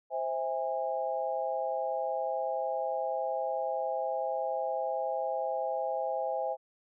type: chord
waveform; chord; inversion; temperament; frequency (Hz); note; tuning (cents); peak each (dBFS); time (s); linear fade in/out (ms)
sine; C augmented; none; just; 523.3 / 654.1 / 817.6; C5 / E5 / G#5; 0 / -14 / -27; -34; 0.1-6.57; 50
effects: none